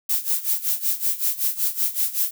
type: noise with tremolo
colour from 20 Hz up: violet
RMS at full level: -20 dBFS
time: 0.09-2.31 s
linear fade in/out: 5 ms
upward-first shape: sine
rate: 5.3 Hz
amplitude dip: 85%
effects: none